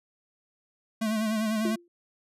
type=tone with vibrato; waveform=square; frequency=217.7 Hz; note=A3; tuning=18 cents flat; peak=-26 dBFS; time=1.01-1.76 s; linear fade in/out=10 ms; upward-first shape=sine; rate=10 Hz; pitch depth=50 cents each way
type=tone with exponential decay; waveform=sine; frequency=346 Hz; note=F4; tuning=16 cents flat; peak=-25 dBFS; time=1.65-1.88 s; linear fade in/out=2 ms; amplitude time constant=50 ms
effects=resampled to 32000 Hz